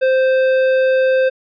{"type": "tone with tanh clipping", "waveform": "sine", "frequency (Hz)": 522, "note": "C5", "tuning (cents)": -4, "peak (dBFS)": -13, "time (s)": [0.01, 1.3], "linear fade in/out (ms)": 20, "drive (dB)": 12, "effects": ["resampled to 11025 Hz"]}